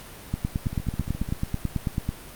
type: two click trains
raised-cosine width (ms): 5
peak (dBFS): -19 / -12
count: 10 / 17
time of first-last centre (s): 0.66-1.289 / 0.34-2.091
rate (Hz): 14.3 / 9.14
effects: pink hiss -43 dBFS RMS until 2.35 s + Opus 48 kbps